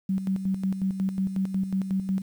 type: tone with tremolo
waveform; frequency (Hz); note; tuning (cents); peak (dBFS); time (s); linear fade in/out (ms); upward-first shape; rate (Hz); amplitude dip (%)
sine; 191.2; G3; -43; -22; 0.09-2.22; 5; square; 5.5; 60
effects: 9-bit